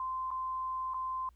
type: tone with dropouts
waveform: sine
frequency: 1038 Hz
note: C6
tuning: 14 cents flat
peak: -33 dBFS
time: 0-1.29 s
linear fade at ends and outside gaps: 2 ms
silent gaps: 0.306-0.313 / 0.937-0.943 s
effects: added 60 Hz sine -58 dBFS peak until 1.35 s + pink hiss -75 dBFS RMS until 1.35 s